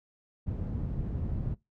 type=low-pass noise; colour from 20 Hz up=white; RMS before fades=-33 dBFS; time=0.46-1.55 s; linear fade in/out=20 ms; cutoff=120 Hz; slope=12 dB/octave; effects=noise-tail reverb RT60 0.2 s tail -22 dB re dry